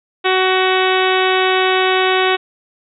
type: harmonic tone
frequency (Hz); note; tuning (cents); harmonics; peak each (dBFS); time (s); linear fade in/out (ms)
374.2; F#4; +20; 1 / 2 / 3 / 4 / 5 / 6 / 7 / 8 / 9 / 10; -16 / -19 / -21 / -22 / -23 / -24 / -24 / -25 / -26 / -26; 0.24-2.37; 20
effects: none